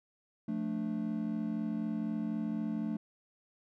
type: chord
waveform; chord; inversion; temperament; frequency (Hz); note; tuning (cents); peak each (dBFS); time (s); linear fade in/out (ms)
triangle; D minor; first; just; 176.2 / 220.2 / 293.7; F3 / A3 / D4; +16 / +2 / 0; -38 / -32 / -37; 0.48-2.97; 5
effects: none